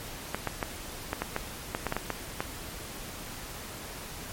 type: clicks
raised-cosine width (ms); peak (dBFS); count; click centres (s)
0.5; -13; 12; 0.346 / 0.473 / 0.628 / 1.131 / 1.22 / 1.364 / 1.749 / 1.867 / 1.924 / 1.966 / 2.103 / 2.405
effects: pink hiss -41 dBFS RMS until 4.32 s + MP3 64 kbps